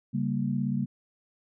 sine chord, G diminished, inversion second, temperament equal, 138.59 / 196 / 233.1 Hz, Db3 / G3 / Bb3, 0 / 0 / 0 cents, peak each -30 dBFS, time 0.13-0.86 s, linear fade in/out 20 ms, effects none

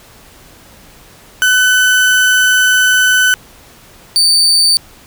35% pulse tone pair in turn, 1505 / 4583 Hz, F#6 / D8, +29 / -43 cents, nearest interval octave + perfect fifth, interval 1928 cents, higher second, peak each -6 dBFS, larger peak neither, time 1.42-3.34 / 4.16-4.77 s, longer first, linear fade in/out 0 ms, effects pink hiss -41 dBFS RMS until 5.06 s

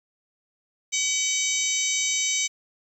harmonic tone with a mistuned harmonic, 758 Hz, F#5, 42 cents sharp, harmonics 3 / 4 / 5 / 6 / 7 / 8 / 9 / 10, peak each -29 / -32 / -32 / -38 / -38 / -26 / -35 / -30 dBFS, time 0.92-2.48 s, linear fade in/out 20 ms, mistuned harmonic 7, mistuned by -16 cents, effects 9-bit

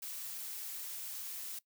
blue noise, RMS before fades -43 dBFS, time 0.02-1.59 s, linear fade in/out 5 ms, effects noise-tail reverb RT60 0.1 s tail -19 dB re dry

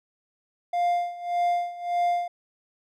triangle tone with tremolo, 701 Hz, F5, 6 cents sharp, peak -18 dBFS, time 0.73-2.28 s, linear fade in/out 5 ms, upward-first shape sine, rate 1.7 Hz, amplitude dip 85%, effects none

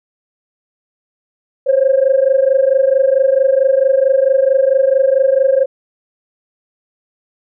sine tone pair together, 523.3 / 547.8 Hz, C5 / C#5, 0 / -21 cents, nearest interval minor second, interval 79 cents, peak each -11 dBFS, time 1.66-5.66 s, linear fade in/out 20 ms, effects tanh soft clip ceiling -3 dBFS

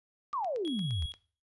sine exponential sweep, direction down, 1219 to 68.4 Hz, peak -30 dBFS, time 0.33-1.06 s, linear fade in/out 5 ms
click train, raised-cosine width 0.2 ms, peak -32 dBFS, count 8, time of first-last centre 0.33-1.139 s, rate 8.65 Hz
triangle tone, 3322 Hz, G#7, in tune, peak -37 dBFS, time 0.65-1.12 s, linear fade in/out 0 ms
effects noise-tail reverb RT60 0.4 s tail -17 dB re dry + resampled to 24000 Hz

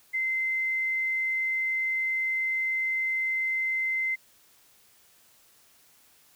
sine tone, 2071 Hz, C7, 18 cents flat, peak -25 dBFS, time 0.13-4.16 s, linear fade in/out 20 ms, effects white hiss -60 dBFS RMS until 6.35 s

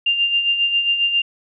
sine tone with tremolo, 2794 Hz, F7, in tune, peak -13 dBFS, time 0.06-1.22 s, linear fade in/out 5 ms, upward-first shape sine, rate 7.4 Hz, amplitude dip 55%, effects none

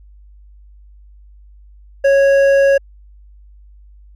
triangle tone with hard clipping, 552 Hz, C#5, 7 cents flat, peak -10 dBFS, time 2.04-2.78 s, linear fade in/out 10 ms, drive 11 dB, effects added 50 Hz sine -40 dBFS peak until 4.15 s

